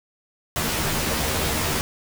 pink noise with comb filter, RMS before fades -24 dBFS, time 0.56-1.81 s, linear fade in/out 0 ms, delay 13 ms, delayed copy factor +0.8, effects none

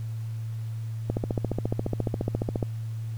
click train, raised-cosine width 2 ms, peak -13 dBFS, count 23, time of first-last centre 1.1-2.628 s, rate 14.4 Hz, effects added 112 Hz sine -30 dBFS peak until 3.17 s + pink hiss -55 dBFS RMS until 3.17 s

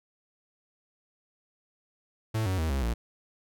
45% pulse tone with pitch steps, 110.5 / 94 / 79.96 / 68.02 / 57.86 Hz, A2 / F#2 / D#2 / C#2 / A#1, +8 / +28 / +48 / -32 / -12 cents, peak -26 dBFS, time 2.34-2.94 s, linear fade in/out 10 ms, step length 120 ms, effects none

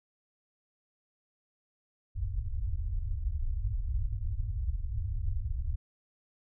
pink low-pass noise, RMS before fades -32 dBFS, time 2.15-5.76 s, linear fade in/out 10 ms, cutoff 110 Hz, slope 96 dB/octave, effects none

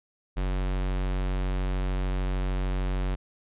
square tone, 46.58 Hz, F#1, 12 cents sharp, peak -26 dBFS, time 0.36-3.16 s, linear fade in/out 20 ms, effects resampled to 8000 Hz

